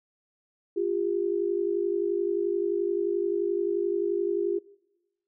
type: tone pair together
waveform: sine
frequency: 349.2 / 400.7 Hz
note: F4 / G4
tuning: 0 / +38 cents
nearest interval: major second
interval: 238 cents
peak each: -27 dBFS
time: 0.76-4.59 s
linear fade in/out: 10 ms
effects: noise-tail reverb RT60 0.9 s tail -21 dB re dry